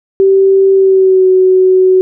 sine tone with pitch glide, 387.2 to 373.1 Hz, G4 to F#4, -21 to +14 cents, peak -4 dBFS, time 0.2-2.01 s, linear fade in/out 0 ms, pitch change -65 cents, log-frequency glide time 0.73-1.27 s, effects none

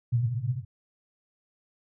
pink band-pass noise, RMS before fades -28 dBFS, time 0.12-0.65 s, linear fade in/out 10 ms, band 110 to 130 Hz, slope 96 dB/octave, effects none

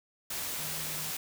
sine tone in noise, 155.56 Hz, D#3, in tune, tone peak -46 dBFS, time 0.58-1.11 s, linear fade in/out 5 ms, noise white, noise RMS -36 dBFS, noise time 0.3-1.17 s, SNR -13 dB, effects none

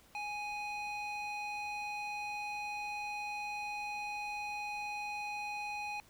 square tone with band-pass filter, 830.6 Hz, G#5, in tune, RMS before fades -40 dBFS, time 0.15-6 s, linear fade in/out 0 ms, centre 2000 Hz, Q 1.7, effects pink hiss -63 dBFS RMS until 6.09 s

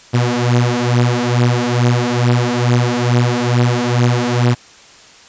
sawtooth beating tone pair, 120.5 / 122.8 Hz, B2 / B2, -42 / -9 cents, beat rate 2.3 Hz, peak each -11 dBFS, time 0.13-4.55 s, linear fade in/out 20 ms, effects white hiss -42 dBFS RMS until 5.28 s + resampled to 16000 Hz

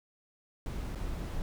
brown noise with dropouts, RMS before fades -36 dBFS, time 0.66-1.42 s, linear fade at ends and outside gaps 1 ms, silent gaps 0.95-0.956 s, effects none

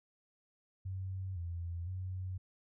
sine tone with pitch steps, 94.5 / 85.6 / 92.8 Hz, F#2 / F2 / F#2, +37 / -34 / +6 cents, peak -37 dBFS, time 0.85-2.38 s, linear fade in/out 10 ms, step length 510 ms, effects none

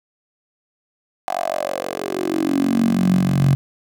10% pulse tone with high-pass filter sweep, 46.25 Hz, F#1, in tune, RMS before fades -19 dBFS, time 1.28-3.55 s, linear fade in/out 0 ms, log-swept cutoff 760 to 130 Hz, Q 6.9, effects none

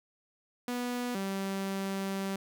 sawtooth tone pair in turn, 245 / 194.46 Hz, B3 / G3, -14 / -14 cents, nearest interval major third, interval 400 cents, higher first, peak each -28 dBFS, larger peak neither, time 0.68-1.15 / 1.15-2.36 s, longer second, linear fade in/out 2 ms, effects none

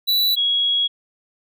square / sine tone pair in turn, 3951 / 3322 Hz, B7 / G#7, 0 / 0 cents, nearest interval minor third, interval 300 cents, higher first, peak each -16 dBFS, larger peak neither, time 0.07-0.36 / 0.36-0.88 s, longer second, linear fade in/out 20 ms, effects none

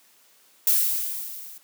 violet noise with level ramp, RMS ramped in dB -18 to -43 dBFS, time 0.67-1.58 s, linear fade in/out 2 ms, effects white hiss -58 dBFS RMS until 1.63 s + high-pass 200 Hz 12 dB/octave

